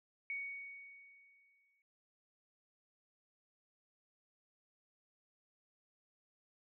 sine tone with exponential decay, 2234 Hz, C#7, 13 cents sharp, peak -37 dBFS, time 0.3-1.82 s, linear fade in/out 1 ms, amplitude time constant 330 ms, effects none

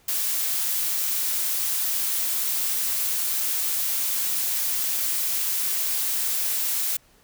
blue noise, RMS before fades -25 dBFS, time 0.08-6.97 s, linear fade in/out 5 ms, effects pink hiss -58 dBFS RMS until 7.23 s

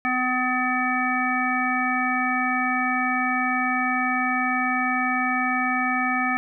harmonic tone, 253 Hz, B3, 42 cents sharp, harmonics 1 / 3 / 5 / 7 / 9, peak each -27 / -27 / -27 / -27 / -27 dBFS, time 0.05-6.37 s, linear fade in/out 0 ms, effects none

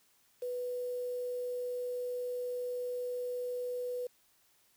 sine tone with quantisation, 493.9 Hz, B4, in tune, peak -34 dBFS, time 0.42-4.07 s, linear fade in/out 5 ms, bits 9, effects white hiss -69 dBFS RMS until 4.76 s

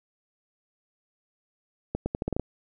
accelerating click train, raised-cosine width 2 ms, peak -14 dBFS, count 8, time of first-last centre 1.95-2.397 s, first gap 110 ms, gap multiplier 0.81, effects none

